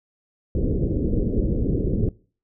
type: low-pass noise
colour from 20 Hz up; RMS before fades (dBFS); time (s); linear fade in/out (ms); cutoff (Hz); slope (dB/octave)
pink; -22; 0.55-2.09; 2; 480; 48
effects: noise-tail reverb RT60 0.4 s tail -22 dB re dry